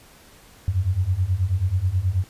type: beating tone pair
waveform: sine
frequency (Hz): 87.31 / 96.61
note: F2 / G2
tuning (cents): 0 / -25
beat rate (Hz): 9.3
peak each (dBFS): -23 / -21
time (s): 0.68-2.24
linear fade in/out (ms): 0
effects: pink hiss -50 dBFS RMS until 2.29 s + resampled to 32000 Hz

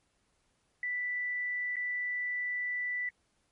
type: tone with dropouts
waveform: sine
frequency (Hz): 1975.5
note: B6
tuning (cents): 0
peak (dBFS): -31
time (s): 0.83-3.09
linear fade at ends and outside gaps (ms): 2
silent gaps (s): 1.758-1.766
effects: pink hiss -74 dBFS RMS until 3.51 s + MP3 48 kbps

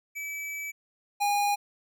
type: tone pair in turn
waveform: square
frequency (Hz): 2300 / 817.4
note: D7 / G#5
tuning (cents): -37 / -28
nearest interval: octave + tritone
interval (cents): 1791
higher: first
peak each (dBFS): -34 / -24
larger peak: second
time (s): 0.15-0.72 / 1.2-1.56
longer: first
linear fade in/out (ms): 20
effects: none

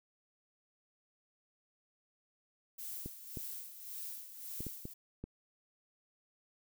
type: noise with tremolo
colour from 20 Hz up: violet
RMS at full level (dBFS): -43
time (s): 2.78-4.94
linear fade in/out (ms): 10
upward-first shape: sine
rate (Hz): 1.8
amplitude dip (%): 65
type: clicks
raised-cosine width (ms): 3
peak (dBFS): -29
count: 6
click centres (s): 3.06 / 3.372 / 4.606 / 4.667 / 4.854 / 5.24
effects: none

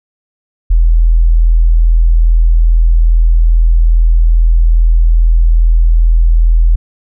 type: tone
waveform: sine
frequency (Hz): 41.2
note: E1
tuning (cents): 0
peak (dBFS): -4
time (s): 0.7-6.76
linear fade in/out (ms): 10
effects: none

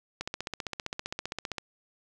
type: click train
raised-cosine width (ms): 0.2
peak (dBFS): -16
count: 22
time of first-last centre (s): 0.21-1.583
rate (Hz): 15.3
effects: none

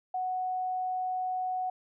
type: tone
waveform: sine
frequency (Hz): 740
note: F#5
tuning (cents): 0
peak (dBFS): -29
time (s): 0.14-1.7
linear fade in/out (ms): 5
effects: none

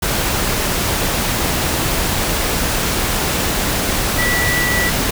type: tone in noise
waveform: sine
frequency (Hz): 1957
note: B6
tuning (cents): -16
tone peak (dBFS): -17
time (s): 4.18-4.9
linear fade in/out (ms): 10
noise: pink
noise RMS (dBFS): -18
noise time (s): 0.02-5.11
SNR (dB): -2
effects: none

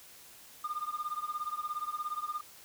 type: tone with tremolo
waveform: sine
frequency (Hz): 1213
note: D#6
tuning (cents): -44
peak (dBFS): -28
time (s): 0.64-2.41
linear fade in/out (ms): 5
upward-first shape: triangle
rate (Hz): 17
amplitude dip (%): 100
effects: tanh soft clip ceiling -29 dBFS + white hiss -54 dBFS RMS until 2.64 s

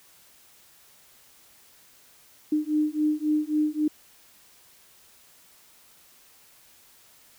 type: beating tone pair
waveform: sine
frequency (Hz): 301.9 / 305.6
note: D4 / D#4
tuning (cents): +48 / -31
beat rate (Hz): 3.7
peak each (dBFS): -25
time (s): 2.52-3.88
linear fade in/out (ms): 5
effects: white hiss -56 dBFS RMS until 7.38 s

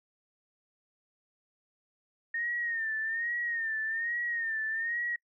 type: tone with vibrato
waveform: sine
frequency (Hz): 1834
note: A#6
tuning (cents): -29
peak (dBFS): -30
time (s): 2.34-5.16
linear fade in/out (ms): 5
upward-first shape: sine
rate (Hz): 1.2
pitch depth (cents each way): 75
effects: noise-tail reverb RT60 0.1 s tail -25 dB re dry

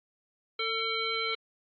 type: harmonic tone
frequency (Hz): 449.3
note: A4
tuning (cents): +36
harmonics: 1 / 3 / 5 / 7 / 9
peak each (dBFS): -36 / -35 / -34 / -36 / -35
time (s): 0.59-1.35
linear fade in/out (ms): 5
effects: AAC 48 kbps

